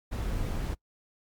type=noise; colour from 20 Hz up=brown; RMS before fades=-31 dBFS; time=0.11-0.75 s; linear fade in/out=20 ms; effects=noise-tail reverb RT60 0.1 s tail -24 dB re dry + MP3 96 kbps